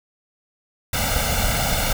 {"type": "noise with comb filter", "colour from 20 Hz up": "pink", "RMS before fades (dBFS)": -21, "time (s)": [0.93, 1.93], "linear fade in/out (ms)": 5, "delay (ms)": 1.4, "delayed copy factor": 0.85, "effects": []}